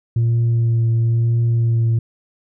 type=tone with vibrato; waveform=sine; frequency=115.8 Hz; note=A#2; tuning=11 cents flat; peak=-11 dBFS; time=0.16-1.99 s; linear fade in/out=5 ms; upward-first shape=triangle; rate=1 Hz; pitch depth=20 cents each way; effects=tanh soft clip ceiling -12 dBFS